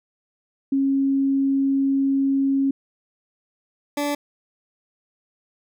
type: tone pair in turn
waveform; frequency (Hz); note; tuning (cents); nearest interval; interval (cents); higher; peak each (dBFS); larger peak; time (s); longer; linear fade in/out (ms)
sine / 20% pulse; 272.9 / 289.7; C#4 / D4; -27 / -24; minor second; 103; second; -17; neither; 0.72-2.71 / 3.97-4.15; first; 5
effects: none